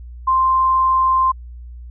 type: tone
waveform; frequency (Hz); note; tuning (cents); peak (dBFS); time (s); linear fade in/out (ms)
sine; 1046.5; C6; 0; -12; 0.27-1.32; 10
effects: added 60 Hz sine -32 dBFS peak until 1.9 s